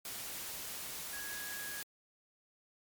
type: tone in noise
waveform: sine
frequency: 1661.2 Hz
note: G#6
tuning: in tune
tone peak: -44 dBFS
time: 1.13-1.82 s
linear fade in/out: 2 ms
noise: white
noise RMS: -43 dBFS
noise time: 0.05-1.83 s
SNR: -4 dB
effects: MP3 96 kbps